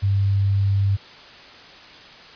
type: tone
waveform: sine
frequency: 98.9 Hz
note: G2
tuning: 16 cents sharp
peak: -16 dBFS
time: 0.02-0.97 s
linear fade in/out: 20 ms
effects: white hiss -43 dBFS RMS until 2.35 s + resampled to 11025 Hz